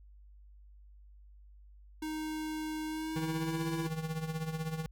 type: tone with pitch glide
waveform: square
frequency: 311.1 to 331.5 Hz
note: D#4 to E4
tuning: 0 to +10 cents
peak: -36 dBFS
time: 2.02-3.87 s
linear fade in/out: 5 ms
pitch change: +110 cents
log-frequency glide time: 2.87-3.68 s
type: tone with tremolo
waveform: square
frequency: 159.4 Hz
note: D#3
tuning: 42 cents sharp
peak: -32 dBFS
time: 3.16-4.86 s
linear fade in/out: 0 ms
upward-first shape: triangle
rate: 16 Hz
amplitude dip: 75%
effects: added 50 Hz sine -53 dBFS peak until 4.91 s